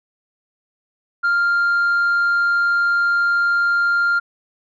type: tone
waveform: sine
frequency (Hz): 1396.9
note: F6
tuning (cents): 0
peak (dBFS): -12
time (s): 1.23-4.2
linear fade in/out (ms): 20
effects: tanh soft clip ceiling -13 dBFS